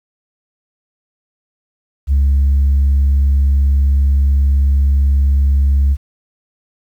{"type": "tone", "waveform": "sine", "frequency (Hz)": 69.3, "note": "C#2", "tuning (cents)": 0, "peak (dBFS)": -7, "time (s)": [2.07, 5.97], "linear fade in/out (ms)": 50, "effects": ["tanh soft clip ceiling -7 dBFS", "8-bit"]}